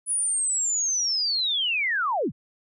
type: linear sweep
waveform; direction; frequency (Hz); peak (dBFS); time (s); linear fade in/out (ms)
sine; down; 9956 to 77.8; -22; 0.06-2.32; 50
effects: none